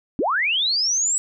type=linear sweep; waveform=sine; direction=up; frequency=215.1 to 7902 Hz; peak=-18 dBFS; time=0.19-1.18 s; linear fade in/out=0 ms; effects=none